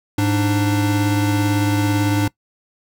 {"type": "tone pair together", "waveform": "square", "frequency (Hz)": [104.69, 296.1], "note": ["G#2", "D4"], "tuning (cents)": [14, 14], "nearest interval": "octave + tritone", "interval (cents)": 1800, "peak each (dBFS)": -19, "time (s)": [0.18, 2.28], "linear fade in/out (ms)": 5, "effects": ["noise-tail reverb RT60 0.1 s tail -21 dB re dry"]}